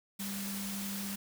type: tone in noise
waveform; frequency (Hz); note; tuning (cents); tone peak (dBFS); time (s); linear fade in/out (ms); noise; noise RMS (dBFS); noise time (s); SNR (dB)
sine; 198.5; G3; +22; -38; 0.19-1.16; 10; white; -41; 0.19-1.16; 0
effects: none